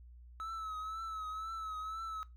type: tone with vibrato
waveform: triangle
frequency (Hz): 1298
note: E6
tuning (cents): -27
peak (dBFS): -37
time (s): 0.4-2.23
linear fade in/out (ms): 0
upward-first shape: triangle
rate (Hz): 2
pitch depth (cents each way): 55
effects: noise-tail reverb RT60 0.2 s tail -18 dB re dry + added 60 Hz sine -52 dBFS peak until 2.36 s